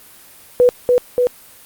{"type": "tone with echo", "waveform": "sine", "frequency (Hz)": 493, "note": "B4", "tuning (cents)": -3, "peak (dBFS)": -7, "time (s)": [0.6, 0.69], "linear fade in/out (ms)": 0, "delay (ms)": 290, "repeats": 2, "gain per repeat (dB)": -2, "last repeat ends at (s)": 1.27, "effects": ["white hiss -43 dBFS RMS until 1.65 s", "Opus 32 kbps"]}